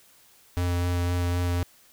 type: tone with vibrato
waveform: square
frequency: 88.1 Hz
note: F2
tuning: 16 cents sharp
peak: -24 dBFS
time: 0.57-1.63 s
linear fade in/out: 0 ms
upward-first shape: sine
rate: 3.9 Hz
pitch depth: 12 cents each way
effects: white hiss -57 dBFS RMS until 1.92 s